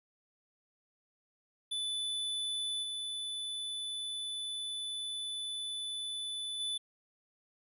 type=tone with level steps; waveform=square; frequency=3491 Hz; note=A7; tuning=14 cents flat; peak=-34 / -37 / -34 dBFS; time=1.71-6.78 s; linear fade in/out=10 ms; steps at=2.82 / 6.59 s; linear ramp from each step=20 ms; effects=resampled to 32000 Hz